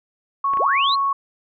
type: tone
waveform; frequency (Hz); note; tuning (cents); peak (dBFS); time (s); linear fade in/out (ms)
sine; 1106; C#6; -4; -17; 0.44-1.13; 5
type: clicks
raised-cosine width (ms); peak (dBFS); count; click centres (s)
0.5; -18; 2; 0.536 / 0.572
type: linear sweep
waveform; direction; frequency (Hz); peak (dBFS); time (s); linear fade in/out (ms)
sine; up; 284.3 to 4311; -19; 0.59-0.96; 20
effects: none